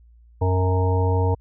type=harmonic tone; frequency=92.5 Hz; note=F#2; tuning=in tune; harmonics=1 / 3 / 5 / 7 / 9 / 10; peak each=-18 / -31 / -25 / -33 / -32 / -29 dBFS; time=0.41-1.35 s; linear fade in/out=10 ms; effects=added 58 Hz sine -48 dBFS peak until 1.4 s